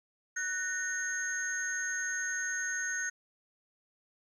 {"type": "tone cluster", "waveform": "sine", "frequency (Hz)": [1490, 1837, 6450], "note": ["F#6", "A#6", "G8"], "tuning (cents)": [12, -26, 48], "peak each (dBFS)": [-34, -36, -36], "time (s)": [0.36, 3.1], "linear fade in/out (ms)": 10, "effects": ["tanh soft clip ceiling -24 dBFS", "11-bit"]}